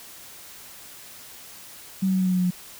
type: tone with pitch steps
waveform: sine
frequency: 190.8 / 189.15 / 187.52 / 185.9 / 184.3 / 182.71 / 181.13 / 179.57 Hz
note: G3 / F#3 / F#3 / F#3 / F#3 / F#3 / F#3 / F3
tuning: -47 / +38 / +23 / +8 / -7 / -22 / -37 / +48 cents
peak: -19 dBFS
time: 2.02-2.508 s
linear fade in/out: 10 ms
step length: 61 ms
effects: white hiss -44 dBFS RMS until 2.79 s